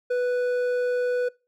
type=tone with hard clipping; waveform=sine; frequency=493.9 Hz; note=B4; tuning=in tune; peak=-23 dBFS; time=0.1-1.29 s; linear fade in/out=10 ms; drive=6 dB; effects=noise-tail reverb RT60 0.3 s tail -24 dB re dry